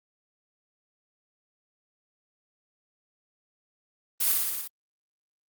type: noise with echo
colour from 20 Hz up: blue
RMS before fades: -25 dBFS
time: 4.2-4.33 s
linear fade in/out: 10 ms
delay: 58 ms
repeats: 6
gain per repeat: -2 dB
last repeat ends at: 4.678 s
effects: Opus 32 kbps